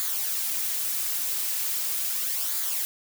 blue noise with flanger, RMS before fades -28 dBFS, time 0-2.85 s, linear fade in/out 0 ms, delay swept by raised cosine 0.35 to 5.45 ms, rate 0.39 Hz, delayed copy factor -0.5, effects none

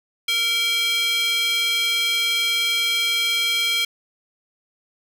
square tone with high-pass filter, 461.7 Hz, A#4, 17 cents flat, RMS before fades -21 dBFS, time 0.28-3.85 s, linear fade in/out 5 ms, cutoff 2800 Hz, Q 6.9, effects none

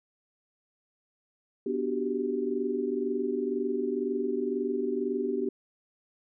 sine chord, G major seventh, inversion first, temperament equal, 246.9 / 293.7 / 370 / 392 Hz, B3 / D4 / F#4 / G4, 0 / 0 / 0 / 0 cents, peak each -33 / -35 / -34 / -30 dBFS, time 1.66-5.49 s, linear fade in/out 5 ms, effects none

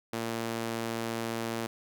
sawtooth tone with high-pass filter, 114.7 Hz, A#2, 28 cents flat, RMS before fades -34 dBFS, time 0.13-1.67 s, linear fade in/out 5 ms, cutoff 250 Hz, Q 0.84, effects none

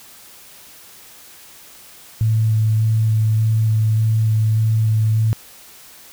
sine tone with vibrato, 110 Hz, A2, in tune, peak -13 dBFS, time 2.21-5.33 s, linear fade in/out 0 ms, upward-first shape square, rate 1.7 Hz, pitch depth 10 cents each way, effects white hiss -43 dBFS RMS until 6.12 s

